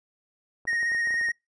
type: clicks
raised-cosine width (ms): 1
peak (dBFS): -31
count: 10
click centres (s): 0.653 / 0.731 / 0.83 / 0.918 / 0.948 / 1.073 / 1.107 / 1.142 / 1.213 / 1.287
type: tone with vibrato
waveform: triangle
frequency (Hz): 1864.7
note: A#6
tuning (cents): 0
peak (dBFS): -22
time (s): 0.67-1.32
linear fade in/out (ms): 10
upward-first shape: triangle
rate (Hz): 16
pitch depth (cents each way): 23
effects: noise-tail reverb RT60 0.2 s tail -26 dB re dry + resampled to 22050 Hz